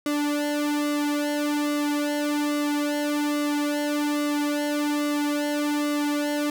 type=tone with flanger; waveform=sawtooth; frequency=293.7 Hz; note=D4; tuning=in tune; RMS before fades=-25 dBFS; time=0.06-6.5 s; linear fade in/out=2 ms; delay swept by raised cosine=1.2 to 2.6 ms; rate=1.2 Hz; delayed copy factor=-0.95; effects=none